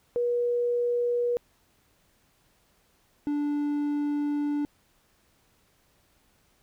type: tone pair in turn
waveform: sine / triangle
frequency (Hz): 481.9 / 292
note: B4 / D4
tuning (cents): -43 / -10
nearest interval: major sixth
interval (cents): 867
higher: first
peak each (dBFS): -23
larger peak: neither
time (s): 0.16-1.37 / 3.27-4.65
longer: second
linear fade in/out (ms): 0
effects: pink hiss -66 dBFS RMS until 6.62 s